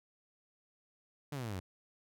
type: exponential sweep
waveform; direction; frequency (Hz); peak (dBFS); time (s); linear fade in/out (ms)
sawtooth; down; 151.5 to 86.1; -34; 1.32-1.6; 5
effects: none